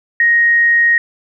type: tone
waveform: sine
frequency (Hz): 1873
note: A#6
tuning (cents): +8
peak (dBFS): -8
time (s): 0.2-0.98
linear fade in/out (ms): 2
effects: none